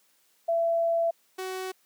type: tone pair in turn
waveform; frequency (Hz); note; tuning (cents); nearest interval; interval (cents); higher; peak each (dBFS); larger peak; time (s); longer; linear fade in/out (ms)
sine / sawtooth; 670 / 374.6; E5 / F#4; +28 / +21; minor seventh; 1007; first; -22 / -28; first; 0.48-1.11 / 1.38-1.72; first; 10
effects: white hiss -66 dBFS RMS until 1.85 s + high-pass 200 Hz 12 dB/octave